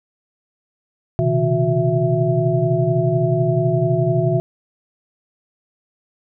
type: tone cluster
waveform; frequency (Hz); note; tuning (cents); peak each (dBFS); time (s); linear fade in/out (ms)
sine; 123.8 / 135.5 / 159.8 / 362.7 / 662; B2 / C#3 / D#3 / F#4 / E5; +5 / -39 / +47 / -34 / +7; -21; 1.19-4.4; 0
effects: none